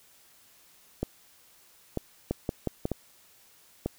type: two click trains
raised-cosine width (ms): 2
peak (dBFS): -14 / -15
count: 4 / 4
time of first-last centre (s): 2.31-2.854 / 1.03-3.86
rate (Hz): 5.51 / 1.06
effects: white hiss -59 dBFS RMS until 3.98 s